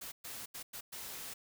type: noise bursts at uneven times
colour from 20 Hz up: white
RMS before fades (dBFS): -45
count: 5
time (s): 0.01-0.12 / 0.24-0.46 / 0.54-0.63 / 0.73-0.81 / 0.92-1.34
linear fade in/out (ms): 10
effects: none